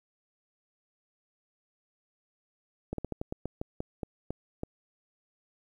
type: slowing click train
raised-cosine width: 2 ms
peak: -20 dBFS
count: 12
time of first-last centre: 2.93-4.634 s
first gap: 53 ms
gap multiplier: 1.2
effects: 10-bit